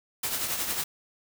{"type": "noise with tremolo", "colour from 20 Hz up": "white", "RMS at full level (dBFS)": -28, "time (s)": [0.23, 0.84], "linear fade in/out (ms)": 5, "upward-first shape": "triangle", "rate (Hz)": 11, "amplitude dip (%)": 55, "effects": []}